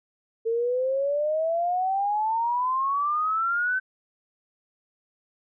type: exponential sweep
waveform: sine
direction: up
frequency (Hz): 448.7 to 1538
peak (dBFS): -22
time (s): 0.45-3.8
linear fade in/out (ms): 20
effects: none